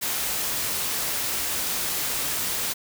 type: noise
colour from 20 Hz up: white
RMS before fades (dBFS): -27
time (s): 0.01-2.74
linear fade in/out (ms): 20
effects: none